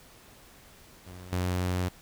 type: tone with level steps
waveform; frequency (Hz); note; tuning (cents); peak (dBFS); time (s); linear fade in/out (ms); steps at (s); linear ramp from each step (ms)
sawtooth; 90.6; F#2; -36; -39 / -23; 1.06-1.89; 10; 1.32; 10
effects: pink hiss -54 dBFS RMS until 2.01 s